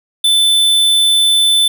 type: tone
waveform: square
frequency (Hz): 3520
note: A7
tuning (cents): 0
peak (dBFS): -9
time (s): 0.24-1.68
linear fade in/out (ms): 5
effects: none